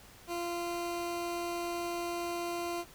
20% pulse tone, 345.3 Hz, F4, 20 cents flat, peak -29 dBFS, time 0.27-2.85 s, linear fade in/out 50 ms, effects pink hiss -55 dBFS RMS until 2.94 s

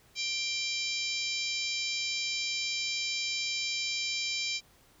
harmonic tone with a mistuned harmonic, 787 Hz, G5, 7 cents sharp, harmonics 3 / 4 / 5 / 6 / 7 / 8 / 9, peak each -35 / -39 / -37 / -39 / -38 / -43 / -43 dBFS, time 0.15-4.61 s, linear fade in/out 50 ms, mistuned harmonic 7, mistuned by -60 cents, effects pink hiss -62 dBFS RMS until 5 s

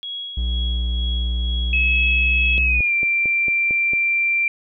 sine tone with tremolo, 3322 Hz, G#7, in tune, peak -26 dBFS, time 0.03-2.58 s, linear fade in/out 0 ms, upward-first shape sine, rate 2.1 Hz, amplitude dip 45%
triangle tone, 60.9 Hz, B1, 24 cents flat, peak -17 dBFS, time 0.37-2.81 s, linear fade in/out 5 ms
sine tone with pitch glide, 2574 to 2360 Hz, E7 to D7, -42 to +8 cents, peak -16 dBFS, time 1.73-4.48 s, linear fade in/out 2 ms, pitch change -150 cents, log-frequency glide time 2.64-2.93 s
click train, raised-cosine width 2 ms, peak -19 dBFS, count 7, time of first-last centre 2.58-3.934 s, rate 4.43 Hz
effects none

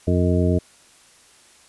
harmonic tone, 89.2 Hz, F2, 37 cents sharp, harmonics 1 / 2 / 3 / 4 / 5 / 7, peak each -19 / -22 / -24 / -25 / -26 / -27 dBFS, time 0.07-0.59 s, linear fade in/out 10 ms, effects white hiss -52 dBFS RMS until 1.68 s + resampled to 24000 Hz

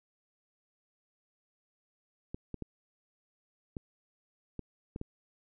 clicks, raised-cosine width 3 ms, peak -25 dBFS, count 7, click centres 2.345 / 2.543 / 2.623 / 3.768 / 4.593 / 4.961 / 5.014 s, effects none

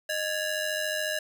sawtooth ring-modulated tone, 1140 Hz, C#6, 48 cents sharp, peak -21 dBFS, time 0.09-1.19 s, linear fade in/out 5 ms, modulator 523 Hz, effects none

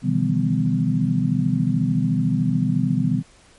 sine tone cluster, 125.8 / 154.2 / 168 / 197.1 / 250.4 Hz, B2 / D#3 / E3 / G3 / B3, +32 / -15 / +33 / +10 / +24 cents, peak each -24 / -23 / -24 / -24 / -23 dBFS, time 0.02-3.23 s, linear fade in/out 50 ms, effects pink hiss -52 dBFS RMS until 3.58 s + MP3 48 kbps

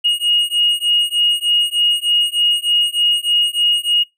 triangle beating tone pair, 2870 / 2873.3 Hz, F7 / F7, +47 / +49 cents, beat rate 3.3 Hz, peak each -13 dBFS, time 0.04-4.04 s, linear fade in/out 20 ms, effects noise-tail reverb RT60 0.2 s tail -25 dB re dry + tanh soft clip ceiling -8 dBFS

